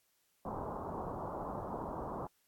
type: low-pass noise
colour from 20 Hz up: white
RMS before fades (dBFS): -41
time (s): 0.45-2.27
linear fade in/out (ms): 5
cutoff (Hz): 1100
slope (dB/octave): 48
effects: white hiss -75 dBFS RMS until 2.47 s + AAC 64 kbps